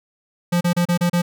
square tone bursts, 174.61 Hz, F3, in tune, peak -16 dBFS, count 6, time 0.52-1.22 s, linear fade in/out 10 ms, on 90 ms, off 32 ms, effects none

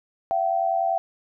sine tone pair together, 676 / 766.4 Hz, E5 / G5, +43 / -39 cents, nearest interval major second, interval 218 cents, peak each -23 dBFS, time 0.31-0.98 s, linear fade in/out 0 ms, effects none

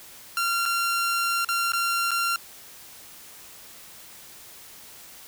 sawtooth tone with dropouts, 1379 Hz, F6, 22 cents flat, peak -19 dBFS, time 0.37-2.36 s, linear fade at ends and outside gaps 1 ms, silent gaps 0.655-0.66 / 1.447-1.488 / 1.72-1.734 / 2.108-2.115 s, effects white hiss -46 dBFS RMS until 5.27 s

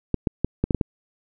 clicks, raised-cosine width 3 ms, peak -7 dBFS, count 7, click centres 0.143 / 0.272 / 0.446 / 0.64 / 0.708 / 0.747 / 0.812 s, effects none

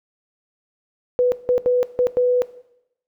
sine tone bursts at uneven times, 495.3 Hz, B4, 5 cents sharp, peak -13 dBFS, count 5, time 1.19-1.32 / 1.49-1.58 / 1.66-1.83 / 1.99-2.07 / 2.17-2.42 s, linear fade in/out 0 ms, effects noise-tail reverb RT60 0.8 s tail -17 dB re dry

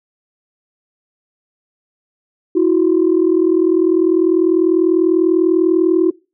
sine tone pair together, 327.7 / 367.8 Hz, E4 / F#4, -10 / -10 cents, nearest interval major second, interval 200 cents, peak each -12 dBFS, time 2.55-6.11 s, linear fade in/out 10 ms, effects noise-tail reverb RT60 0.3 s tail -24 dB re dry + tanh soft clip ceiling -4 dBFS

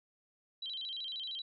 sine tone with vibrato, 3520 Hz, A7, in tune, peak -38 dBFS, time 0.62-1.42 s, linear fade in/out 5 ms, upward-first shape square, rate 13 Hz, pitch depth 190 cents each way, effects none

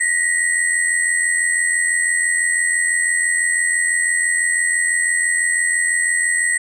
sine tone cluster, 1874 / 1960 / 8140 Hz, A#6 / B6 / C9, +9 / -14 / -49 cents, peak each -19 dBFS, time 0-6.58 s, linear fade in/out 10 ms, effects tanh soft clip ceiling -7 dBFS

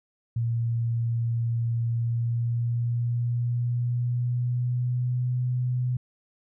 sine tone with pitch glide, 116.54 to 124.9 Hz, A#2 to B2, 0 to +20 cents, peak -23 dBFS, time 0.36-5.97 s, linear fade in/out 5 ms, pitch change +120 cents, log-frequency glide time 1.88-5.39 s, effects none

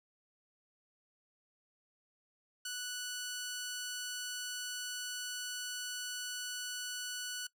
10% pulse tone, 1480 Hz, F#6, in tune, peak -30 dBFS, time 2.65-7.47 s, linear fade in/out 5 ms, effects noise-tail reverb RT60 0.1 s tail -20 dB re dry

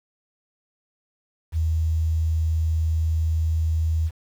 sine tone, 80.3 Hz, E2, 45 cents flat, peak -19 dBFS, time 1.52-4.11 s, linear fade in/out 50 ms, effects 8-bit

